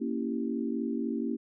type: chord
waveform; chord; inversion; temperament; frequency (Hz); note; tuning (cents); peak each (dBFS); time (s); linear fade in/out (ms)
sine; A# diminished seventh; none; equal; 233.1 / 277.2 / 329.6 / 392; A#3 / C#4 / E4 / G4; 0 / 0 / 0 / 0; -32 / -34 / -36 / -38; 0-1.37; 20
effects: none